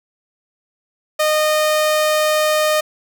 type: tone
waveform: sawtooth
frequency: 614 Hz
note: D#5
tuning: 23 cents flat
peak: -10 dBFS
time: 1.19-2.81 s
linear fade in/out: 10 ms
effects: none